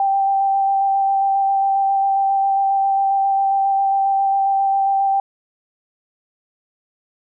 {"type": "tone with vibrato", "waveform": "sine", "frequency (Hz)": 784, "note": "G5", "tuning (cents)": 0, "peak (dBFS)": -14, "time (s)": [0, 5.2], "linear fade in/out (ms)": 2, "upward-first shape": "square", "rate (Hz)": 7.4, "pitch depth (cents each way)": 9, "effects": []}